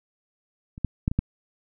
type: clicks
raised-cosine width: 5 ms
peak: -27 / -11 / -9 / -15 / -9 dBFS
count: 5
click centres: 0.779 / 0.847 / 1.079 / 1.115 / 1.19 s
effects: none